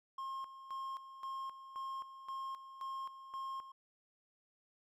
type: tone with tremolo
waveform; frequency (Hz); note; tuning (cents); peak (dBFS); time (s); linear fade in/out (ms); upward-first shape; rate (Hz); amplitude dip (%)
triangle; 1070; C6; +38; -38; 0.18-3.72; 5; square; 1.9; 70
effects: none